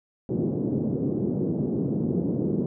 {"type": "band-pass noise", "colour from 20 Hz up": "pink", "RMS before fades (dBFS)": -26, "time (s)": [0.29, 2.66], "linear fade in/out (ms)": 2, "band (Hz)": [140, 400], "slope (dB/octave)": 24, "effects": []}